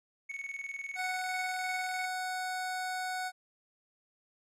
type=tone with tremolo; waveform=triangle; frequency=2217 Hz; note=C#7; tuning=in tune; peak=-34 dBFS; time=0.29-2.06 s; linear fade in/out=10 ms; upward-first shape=square; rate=20 Hz; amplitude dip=65%
type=tone; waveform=25% pulse; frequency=740 Hz; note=F#5; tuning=in tune; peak=-30 dBFS; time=0.95-3.32 s; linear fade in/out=50 ms
effects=low-pass 12000 Hz 12 dB/octave